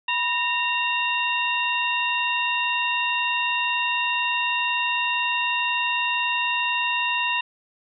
harmonic tone with a mistuned harmonic, 922 Hz, A#5, 19 cents flat, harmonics 1 / 2 / 3 / 4, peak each -26 / -29 / -24 / -31 dBFS, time 0.08-7.41 s, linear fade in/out 5 ms, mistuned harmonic 1, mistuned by +100 cents, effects none

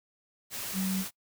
sine tone in noise, 190 Hz, F#3, 46 cents sharp, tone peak -28 dBFS, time 0.73-1.05 s, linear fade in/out 50 ms, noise white, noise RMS -37 dBFS, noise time 0.5-1.11 s, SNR +6 dB, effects noise-tail reverb RT60 0.1 s tail -23 dB re dry

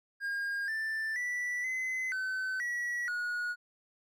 triangle tone with pitch steps, 1619 / 1772 / 1964 / 2040 / 1523 / 1930 / 1451 Hz, G#6 / A6 / B6 / C7 / F#6 / B6 / F#6, -45 / +12 / -10 / -44 / +50 / -40 / -34 cents, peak -30 dBFS, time 0.2-3.56 s, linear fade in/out 50 ms, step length 480 ms, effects none

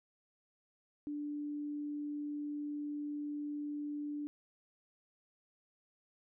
sine tone, 293.7 Hz, D4, in tune, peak -37 dBFS, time 1.07-4.27 s, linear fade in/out 0 ms, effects none

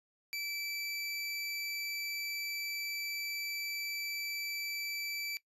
25% pulse tone, 2321 Hz, D7, 21 cents flat, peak -32 dBFS, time 0.33-5.37 s, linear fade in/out 0 ms, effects noise-tail reverb RT60 0.1 s tail -19 dB re dry + resampled to 32000 Hz

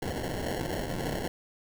blue noise with sample-and-hold, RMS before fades -33 dBFS, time 0.02-1.28 s, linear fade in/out 2 ms, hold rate 1225 Hz, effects none

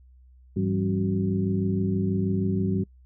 sine tone cluster, 100.8 / 166.9 / 193.2 / 274.6 / 374.8 Hz, G2 / E3 / G3 / C#4 / F#4, +49 / +22 / -25 / -16 / +22 cents, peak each -28 / -32 / -25 / -33 / -31 dBFS, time 0.56-2.84 s, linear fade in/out 10 ms, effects noise-tail reverb RT60 0.1 s tail -24 dB re dry + added 63 Hz sine -50 dBFS peak until 3.05 s

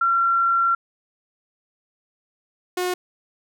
sine / sawtooth tone pair in turn, 1366 / 361.8 Hz, F6 / F#4, -39 / -39 cents, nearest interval octave + major seventh, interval 2300 cents, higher first, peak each -16 / -18 dBFS, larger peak first, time 0.01-0.75 / 2.77-2.94 s, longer first, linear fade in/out 5 ms, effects none

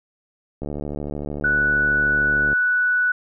click train, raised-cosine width 2 ms, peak -16 dBFS, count 141, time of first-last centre 0.62-2.53 s, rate 73.3 Hz
sine tone, 1480 Hz, F#6, in tune, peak -16 dBFS, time 1.44-3.12 s, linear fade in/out 5 ms
effects none

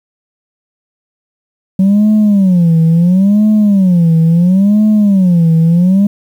sine tone with vibrato, 186.6 Hz, F#3, 15 cents sharp, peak -3 dBFS, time 1.79-6.07 s, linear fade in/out 5 ms, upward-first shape sine, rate 0.73 Hz, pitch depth 240 cents each way, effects tanh soft clip ceiling -4 dBFS + 7-bit

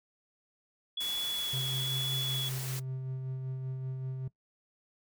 sine tone with vibrato, 3386 Hz, G#7, 33 cents sharp, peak -32 dBFS, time 0.97-2.49 s, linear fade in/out 5 ms, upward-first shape sine, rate 1.1 Hz, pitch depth 9 cents each way
white noise, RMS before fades -41 dBFS, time 1-2.8 s, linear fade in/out 10 ms
triangle tone with tremolo, 130.81 Hz, C3, in tune, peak -31 dBFS, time 1.53-4.28 s, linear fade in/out 5 ms, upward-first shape sine, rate 5.2 Hz, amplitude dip 30%
effects noise-tail reverb RT60 0.1 s tail -19 dB re dry

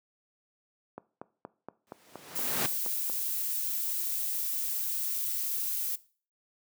click train, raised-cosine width 1 ms, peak -25 dBFS, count 10, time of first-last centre 0.98-3.098 s, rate 4.25 Hz
pink noise with exponential growth, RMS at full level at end -28 dBFS, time 1.87-2.66 s, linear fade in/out 0 ms, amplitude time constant 170 ms
violet noise, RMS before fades -32 dBFS, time 2.35-5.96 s, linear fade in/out 10 ms
effects noise-tail reverb RT60 0.4 s tail -19 dB re dry + high-pass 200 Hz 12 dB/octave

